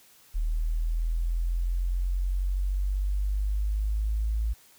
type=exponential sweep; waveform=sine; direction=up; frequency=38.89 to 55 Hz; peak=-24 dBFS; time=0.34-4.54 s; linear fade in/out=20 ms; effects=white hiss -57 dBFS RMS until 4.78 s